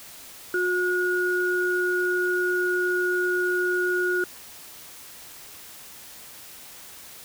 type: tone pair together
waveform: sine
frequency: 361.3 / 1446.8 Hz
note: F#4 / F#6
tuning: -41 / -39 cents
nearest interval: 2 octaves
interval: 2402 cents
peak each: -24 dBFS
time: 0.54-4.24 s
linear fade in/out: 2 ms
effects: white hiss -44 dBFS RMS until 7.24 s